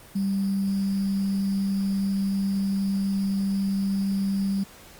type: tone with sample-and-hold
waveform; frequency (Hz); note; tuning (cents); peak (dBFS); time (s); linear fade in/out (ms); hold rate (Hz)
sine; 196; G3; 0; -22; 0.15-4.64; 10; 4900
effects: pink hiss -48 dBFS RMS until 4.99 s + Opus 32 kbps